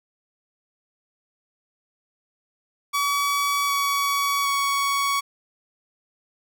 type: tone with pitch steps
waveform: sawtooth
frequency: 1138 / 1128.8 / 1119.7 Hz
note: C#6 / C#6 / C#6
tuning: +45 / +31 / +17 cents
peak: -17 dBFS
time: 2.93-5.21 s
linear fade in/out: 20 ms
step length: 760 ms
effects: none